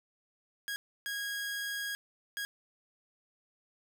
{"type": "tone bursts at uneven times", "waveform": "sawtooth", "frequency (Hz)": 1643, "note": "G#6", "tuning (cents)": -19, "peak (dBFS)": -31, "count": 3, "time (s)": [[0.68, 0.76], [1.06, 1.95], [2.37, 2.45]], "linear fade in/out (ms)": 0, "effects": []}